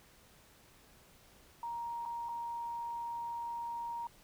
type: tone with dropouts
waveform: sine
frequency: 938 Hz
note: A#5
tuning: 11 cents sharp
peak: -37 dBFS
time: 1.63-4.07 s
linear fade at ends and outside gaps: 2 ms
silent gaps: 2.053-2.059 / 2.287-2.29 s
effects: pink hiss -62 dBFS RMS until 4.23 s